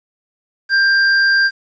square tone, 1587 Hz, G6, 21 cents sharp, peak -11 dBFS, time 0.69-1.51 s, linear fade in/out 50 ms, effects resampled to 16000 Hz + 8-bit

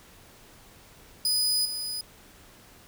sawtooth tone with level steps, 4978 Hz, D#8, in tune, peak -20 / -28 dBFS, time 1.25-2.01 s, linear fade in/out 2 ms, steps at 1.65 s, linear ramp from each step 5 ms, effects pink hiss -53 dBFS RMS until 2.87 s

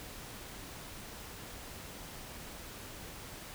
silence, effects pink hiss -47 dBFS RMS until 3.54 s

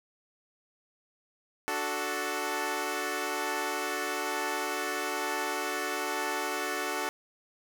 10% pulse chord, D major, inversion none, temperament equal, 293.7 / 370 / 440 Hz, D4 / F#4 / A4, 0 / 0 / 0 cents, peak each -28 / -26 / -26 dBFS, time 1.68-7.09 s, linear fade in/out 0 ms, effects none

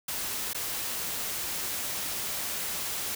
white noise with dropouts, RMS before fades -33 dBFS, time 0.08-3.15 s, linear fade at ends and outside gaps 5 ms, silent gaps 0.533-0.546 s, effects none

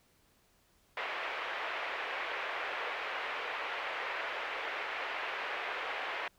white band-pass noise, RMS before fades -38 dBFS, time 0.97-6.28 s, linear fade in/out 2 ms, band 450 to 2500 Hz, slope 24 dB/octave, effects pink hiss -69 dBFS RMS until 6.38 s

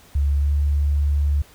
sine tone with pitch glide, 71 to 72.28 Hz, C#2 to D2, +42 to -27 cents, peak -16 dBFS, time 0.15-1.42 s, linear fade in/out 5 ms, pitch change +31 cents, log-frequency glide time 0.36-0.51 s, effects pink hiss -50 dBFS RMS until 1.54 s

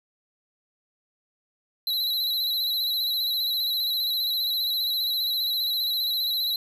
square tone with vibrato, 3984 Hz, B7, 14 cents sharp, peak -24 dBFS, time 1.87-6.56 s, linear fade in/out 2 ms, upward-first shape square, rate 15 Hz, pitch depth 42 cents each way, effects none

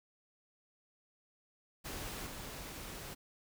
pink noise with level steps, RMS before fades -43 / -46 dBFS, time 1.84-3.15 s, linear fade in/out 20 ms, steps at 2.26 s, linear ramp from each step 10 ms, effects none

